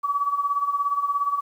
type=tone with tremolo; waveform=sine; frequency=1142 Hz; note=D6; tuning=49 cents flat; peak=-18 dBFS; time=0.03-1.41 s; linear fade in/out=20 ms; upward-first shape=sine; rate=17 Hz; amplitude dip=70%; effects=9-bit